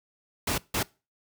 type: noise bursts at uneven times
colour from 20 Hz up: pink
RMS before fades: -27 dBFS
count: 2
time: 0.47-0.58 / 0.74-0.83 s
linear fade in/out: 5 ms
effects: noise-tail reverb RT60 0.3 s tail -23 dB re dry + high-pass 60 Hz 12 dB/octave